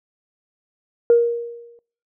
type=tone with exponential decay; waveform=sine; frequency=470.8 Hz; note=A#4; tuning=17 cents sharp; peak=-7 dBFS; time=1.1-1.79 s; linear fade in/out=1 ms; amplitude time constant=150 ms; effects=noise-tail reverb RT60 0.5 s tail -24 dB re dry + tanh soft clip ceiling -4 dBFS